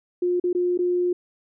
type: tone with dropouts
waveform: sine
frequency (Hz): 356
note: F4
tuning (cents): +33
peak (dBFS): -19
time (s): 0.22-1.13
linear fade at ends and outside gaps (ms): 5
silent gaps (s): 0.399-0.439 / 0.53-0.549 / 0.776-0.789
effects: none